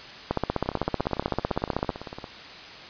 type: two click trains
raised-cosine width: 1 ms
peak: -9 / -21 dBFS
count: 26 / 29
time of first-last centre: 0.31-1.892 / 0.66-2.242 s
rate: 15.8 / 17.7 Hz
effects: white hiss -42 dBFS RMS until 2.89 s + resampled to 11025 Hz